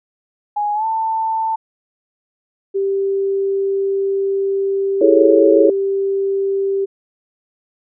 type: tone with pitch glide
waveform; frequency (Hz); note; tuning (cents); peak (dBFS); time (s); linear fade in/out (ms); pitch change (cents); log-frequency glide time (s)
sine; 830.6 to 890.2; G#5 to A5; 0 to +20; -16; 0.56-1.56; 10; +120; 0.74-0.85
type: tone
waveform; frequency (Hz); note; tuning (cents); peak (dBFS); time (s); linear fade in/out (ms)
sine; 392; G4; 0; -15; 2.74-6.86; 20
type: chord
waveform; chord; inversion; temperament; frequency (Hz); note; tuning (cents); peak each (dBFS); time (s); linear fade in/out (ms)
sine; A major seventh; second; equal; 329.6 / 415.3 / 440 / 554.4; E4 / G#4 / A4 / C#5; 0 / 0 / 0 / 0; -14 / -15 / -14 / -14; 5.01-5.7; 5
effects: none